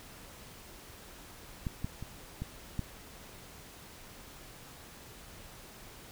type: clicks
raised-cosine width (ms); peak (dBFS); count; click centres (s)
5; -21 / -21 / -28 / -24 / -20; 5; 1.668 / 1.845 / 2.026 / 2.42 / 2.793
effects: pink hiss -51 dBFS RMS until 6.11 s